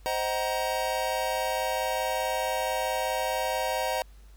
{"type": "chord", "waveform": "square", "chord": "C half-diminished seventh", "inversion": "none", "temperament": "just", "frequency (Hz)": [523.3, 627.9, 753.5, 941.9], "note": ["C5", "Eb5", "Gb5", "Bb5"], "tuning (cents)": [0, 16, 31, 18], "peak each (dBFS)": -33, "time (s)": [0.06, 4.02], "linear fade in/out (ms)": 0, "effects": ["added 50 Hz sine -48 dBFS peak until 4.36 s", "pink hiss -62 dBFS RMS until 4.36 s"]}